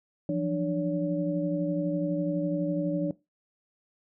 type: tone cluster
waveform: sine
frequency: 170.2 / 182.2 / 298 / 567 Hz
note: F3 / F#3 / D4 / C#5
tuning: -44 / -26 / +25 / +39 cents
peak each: -31 / -36 / -28 / -32 dBFS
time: 0.29-3.11 s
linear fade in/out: 2 ms
effects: noise-tail reverb RT60 0.2 s tail -18 dB re dry